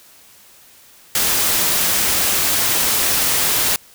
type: noise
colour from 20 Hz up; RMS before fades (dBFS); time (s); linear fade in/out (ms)
white; -17; 1.15-3.76; 2
effects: white hiss -47 dBFS RMS until 3.94 s